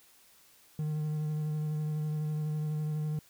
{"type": "tone with vibrato", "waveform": "triangle", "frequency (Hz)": 152.7, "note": "D#3", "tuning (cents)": -32, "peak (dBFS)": -28, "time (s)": [0.79, 3.19], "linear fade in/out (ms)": 2, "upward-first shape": "sine", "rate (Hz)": 12, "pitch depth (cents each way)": 17, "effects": ["white hiss -61 dBFS RMS until 3.29 s"]}